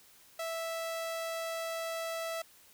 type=tone; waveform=sawtooth; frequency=658 Hz; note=E5; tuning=3 cents flat; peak=-31 dBFS; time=0.39-2.42 s; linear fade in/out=5 ms; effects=white hiss -60 dBFS RMS until 2.73 s